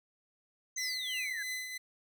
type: exponential sweep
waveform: sine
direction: down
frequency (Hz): 6350 to 1606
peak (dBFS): -36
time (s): 0.76-1.43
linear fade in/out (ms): 5
type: tone with tremolo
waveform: sawtooth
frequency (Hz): 2020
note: B6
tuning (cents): +39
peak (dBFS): -31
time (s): 0.77-1.78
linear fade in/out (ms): 10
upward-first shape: triangle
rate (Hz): 3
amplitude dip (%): 55
effects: none